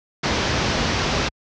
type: low-pass noise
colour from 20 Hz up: pink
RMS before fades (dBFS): -21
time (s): 0.23-1.29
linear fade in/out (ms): 10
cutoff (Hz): 6100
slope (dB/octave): 48
effects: high-pass 60 Hz 12 dB/octave